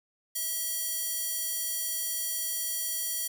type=tone with high-pass filter; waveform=square; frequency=646 Hz; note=E5; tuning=35 cents flat; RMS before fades=-32 dBFS; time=0.35-3.28 s; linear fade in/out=10 ms; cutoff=8300 Hz; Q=0.51; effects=none